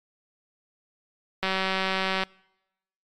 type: click train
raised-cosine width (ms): 0.3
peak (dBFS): -10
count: 154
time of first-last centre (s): 1.43-2.235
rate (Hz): 190
effects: noise-tail reverb RT60 0.9 s tail -26 dB re dry + MP3 96 kbps